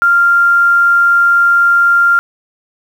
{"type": "tone with quantisation", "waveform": "sine", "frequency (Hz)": 1392, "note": "F6", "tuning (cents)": -6, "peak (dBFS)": -6, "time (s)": [0.02, 2.19], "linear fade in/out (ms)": 0, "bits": 6, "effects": []}